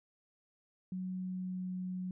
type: tone with pitch glide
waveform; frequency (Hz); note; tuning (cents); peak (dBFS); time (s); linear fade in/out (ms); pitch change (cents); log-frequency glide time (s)
sine; 185 to 183.62; F#3 to F#3; 0 to -13; -36; 0.92-2.11; 2; -13; 1.12-1.71
effects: none